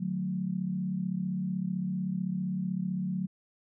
sine tone cluster, 150.7 / 184.6 / 220.3 Hz, D3 / F#3 / A3, +45 / -4 / +2 cents, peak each -38 / -30 / -38 dBFS, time 0-3.27 s, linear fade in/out 10 ms, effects none

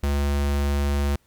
square tone, 71.1 Hz, C#2, 45 cents sharp, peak -21 dBFS, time 0.03-1.16 s, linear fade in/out 5 ms, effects pink hiss -64 dBFS RMS until 1.26 s

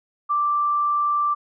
sine tone, 1174.7 Hz, D6, in tune, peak -18 dBFS, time 0.29-1.35 s, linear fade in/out 20 ms, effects none

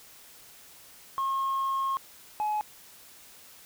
sine tone pair in turn, 1079 / 846.9 Hz, C#6 / G#5, -47 / +34 cents, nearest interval major third, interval 419 cents, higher first, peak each -24 dBFS, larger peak neither, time 1.18-1.97 / 2.4-2.61 s, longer first, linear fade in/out 0 ms, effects tanh soft clip ceiling -24 dBFS + white hiss -52 dBFS RMS until 3.65 s

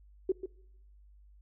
sine tone with echo, 375.6 Hz, F#4, 26 cents sharp, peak -24 dBFS, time 0.29-0.32 s, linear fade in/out 5 ms, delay 140 ms, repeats 1, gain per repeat -9 dB, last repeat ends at 0.46 s, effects noise-tail reverb RT60 0.8 s tail -22 dB re dry + added 50 Hz sine -55 dBFS peak until 1.41 s

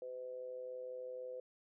sine tone with amplitude modulation, 507 Hz, B4, 45 cents sharp, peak -40 dBFS, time 0.02-1.4 s, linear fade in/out 2 ms, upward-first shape sine, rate 126 Hz, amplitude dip 60%, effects none

